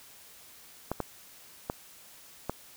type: clicks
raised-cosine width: 1 ms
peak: -16 dBFS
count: 4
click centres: 0.916 / 1.003 / 1.699 / 2.496 s
effects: white hiss -53 dBFS RMS until 2.76 s